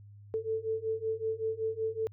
sine beating tone pair, 440 / 445.3 Hz, A4 / A4, 0 / +21 cents, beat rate 5.3 Hz, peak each -34 / -33 dBFS, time 0.34-2.07 s, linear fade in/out 0 ms, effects added 102 Hz sine -49 dBFS peak until 2.12 s

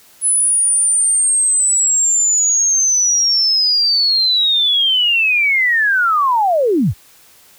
sine linear sweep, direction down, 10160 to 61.1 Hz, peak -11 dBFS, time 0.21-6.94 s, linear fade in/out 50 ms, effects white hiss -47 dBFS RMS until 7.58 s

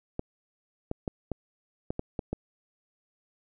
clicks, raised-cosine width 2 ms, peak -17 dBFS, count 8, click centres 0.194 / 0.914 / 1.078 / 1.317 / 1.905 / 1.994 / 2.192 / 2.33 s, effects none

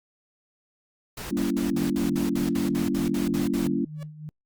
pink noise bursts, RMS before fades -36 dBFS, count 13, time 1.17-3.674 s, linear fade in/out 5 ms, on 140 ms, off 57 ms
sine chord, G diminished seventh, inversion none, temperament just, 196 / 235.2 / 282.2 / 338.7 Hz, G3 / Bb3 / Db4 / Fb4, 0 / +16 / +31 / +47 cents, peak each -29 / -28 / -27 / -30 dBFS, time 1.31-3.85 s, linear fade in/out 5 ms
sine tone with tremolo, 152.9 Hz, D#3, 30 cents flat, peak -32 dBFS, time 1.73-4.29 s, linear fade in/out 0 ms, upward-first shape sine, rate 3.2 Hz, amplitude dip 70%
sawtooth tone with exponential growth, 570 Hz, C#5, 48 cents sharp, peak -36 dBFS, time 3.94-4.03 s, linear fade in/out 2 ms, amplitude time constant 18 ms
effects Opus 48 kbps

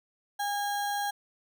sine tone with sample-and-hold, 813 Hz, G#5, 37 cents flat, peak -28 dBFS, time 0.39-1.11 s, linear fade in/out 10 ms, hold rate 2450 Hz, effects none

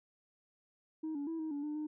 sine tone with pitch steps, 315.2 / 285.7 / 326.8 / 315.5 / 287 / 299 / 304.5 Hz, D#4 / D4 / E4 / D#4 / D4 / D4 / D#4, +23 / -48 / -15 / +24 / -40 / +31 / -37 cents, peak -34 dBFS, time 1.03-1.87 s, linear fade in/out 10 ms, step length 120 ms, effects tanh soft clip ceiling -34 dBFS

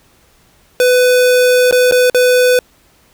square tone with dropouts, 499.3 Hz, B4, 19 cents sharp, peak -8 dBFS, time 0.8-2.59 s, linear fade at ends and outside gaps 1 ms, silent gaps 1.711-1.725 / 1.912-1.922 / 2.099-2.146 s, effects pink hiss -51 dBFS RMS until 3.13 s

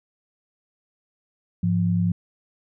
sine tone pair together, 103.83 / 174.03 Hz, G#2 / F3, 0 / -6 cents, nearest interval major sixth, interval 894 cents, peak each -23 / -20 dBFS, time 1.63-2.12 s, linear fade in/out 5 ms, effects none

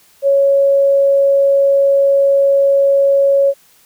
sine tone, 554.4 Hz, C#5, in tune, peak -8 dBFS, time 0.22-3.54 s, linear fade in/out 50 ms, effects white hiss -50 dBFS RMS until 3.85 s

